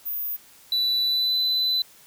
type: tone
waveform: sine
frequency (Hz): 14917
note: A#9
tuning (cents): 0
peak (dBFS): -26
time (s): 0.05-0.37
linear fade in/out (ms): 20
type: tone with pitch glide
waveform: triangle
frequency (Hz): 3965 to 4009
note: B7 to B7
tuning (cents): +6 to +25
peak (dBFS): -19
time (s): 0.72-1.82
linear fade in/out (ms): 2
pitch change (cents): +19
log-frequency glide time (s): 1.03-1.37
effects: white hiss -52 dBFS RMS until 2.06 s